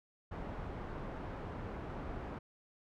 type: low-pass noise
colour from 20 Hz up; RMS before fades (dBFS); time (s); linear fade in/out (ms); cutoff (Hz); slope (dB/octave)
pink; -43; 0.31-2.39; 10; 1200; 12
effects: none